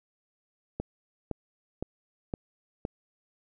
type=click train; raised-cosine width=2 ms; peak=-18 dBFS; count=5; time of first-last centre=0.8-2.851 s; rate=1.95 Hz; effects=none